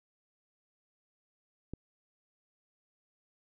click, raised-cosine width 3 ms, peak -26 dBFS, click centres 1.736 s, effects none

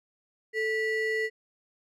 triangle ring-modulated tone, 1200 Hz, D6, 37 cents sharp, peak -21 dBFS, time 0.53-1.3 s, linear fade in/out 50 ms, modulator 761 Hz, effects none

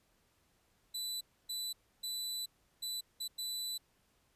sawtooth tone bursts at uneven times, 3984 Hz, B7, 14 cents sharp, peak -34 dBFS, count 6, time 0.94-1.21 / 1.49-1.73 / 2.03-2.46 / 2.82-3.01 / 3.2-3.28 / 3.38-3.78 s, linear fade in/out 10 ms, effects pink hiss -73 dBFS RMS until 4.35 s + resampled to 32000 Hz

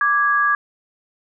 sine tone pair together, 1170.3 / 1655 Hz, D6 / G#6, -6 / -6 cents, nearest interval tritone, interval 600 cents, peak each -17 dBFS, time 0.01-0.55 s, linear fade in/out 2 ms, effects none

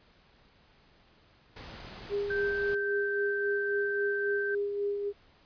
pink noise, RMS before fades -45 dBFS, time 1.56-2.75 s, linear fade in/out 5 ms
sine tone with tremolo, 406 Hz, G#4, 39 cents flat, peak -27 dBFS, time 2.09-5.13 s, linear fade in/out 50 ms, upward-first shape sine, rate 3.7 Hz, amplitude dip 40%
sine tone, 1558 Hz, G6, 11 cents flat, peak -31 dBFS, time 2.3-4.55 s, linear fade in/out 5 ms
effects pink hiss -62 dBFS RMS until 5.45 s + resampled to 11025 Hz

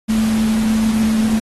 sine tone in noise, 220 Hz, A3, in tune, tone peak -13 dBFS, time 0.08-1.4 s, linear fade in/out 20 ms, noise pink, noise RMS -28 dBFS, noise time 0.08-1.4 s, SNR +12 dB, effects AAC 32 kbps

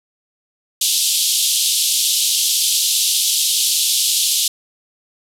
pink band-pass noise, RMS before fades -17 dBFS, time 0.81-4.48 s, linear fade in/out 5 ms, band 3100 to 13000 Hz, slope 48 dB/octave, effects none

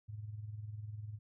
sine tone with tremolo, 106.2 Hz, G#2, 39 cents sharp, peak -39 dBFS, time 0.08-1.19 s, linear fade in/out 20 ms, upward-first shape sine, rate 20 Hz, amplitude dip 65%, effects none

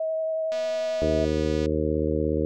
sine tone with vibrato, 639 Hz, D#5, 46 cents sharp, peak -24 dBFS, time 0-1.25 s, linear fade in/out 5 ms, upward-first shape triangle, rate 11 Hz, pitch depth 13 cents each way
click train, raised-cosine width 0.2 ms, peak -23 dBFS, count 279, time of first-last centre 0.52-1.659 s, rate 244 Hz
harmonic tone, 77 Hz, D#2, 17 cents flat, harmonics 1 / 2 / 3 / 4 / 5 / 6 / 7, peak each -29 / -32 / -32 / -28 / -30 / -28 / -31 dBFS, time 1.02-2.45 s, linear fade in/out 0 ms
effects none

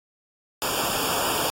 pink noise with comb filter, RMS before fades -26 dBFS, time 0.62-1.5 s, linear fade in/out 0 ms, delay 0.49 ms, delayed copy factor -0.95, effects AAC 48 kbps

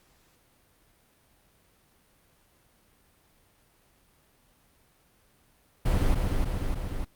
brown noise with echo, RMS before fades -23 dBFS, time 5.85-6.15 s, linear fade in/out 10 ms, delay 300 ms, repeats 3, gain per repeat -3 dB, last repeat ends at 7.05 s, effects pink hiss -64 dBFS RMS until 7.15 s + Opus 48 kbps

